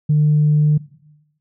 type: tone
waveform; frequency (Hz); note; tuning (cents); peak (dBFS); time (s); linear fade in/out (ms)
sine; 150.2; D3; +39; -10; 0.09-0.78; 10
effects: noise-tail reverb RT60 0.9 s tail -19 dB re dry + tanh soft clip ceiling -7 dBFS